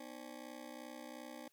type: ring-modulated tone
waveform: 20% pulse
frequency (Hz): 277.2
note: C#4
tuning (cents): 0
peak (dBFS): -40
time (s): 0-1.48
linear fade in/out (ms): 2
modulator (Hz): 31.4
effects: white hiss -75 dBFS RMS until 1.52 s